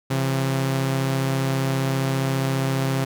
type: tone pair together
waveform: sawtooth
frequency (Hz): 134.2 / 169.08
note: C3 / E3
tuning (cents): +44 / +44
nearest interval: major third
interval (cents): 400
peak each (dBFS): -17 / -26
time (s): 0.1-3.05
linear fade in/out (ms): 10
effects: none